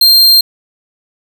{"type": "tone", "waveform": "45% pulse", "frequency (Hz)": 4186, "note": "C8", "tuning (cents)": 0, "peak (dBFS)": -3, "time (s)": [0.01, 0.41], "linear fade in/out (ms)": 5, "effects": []}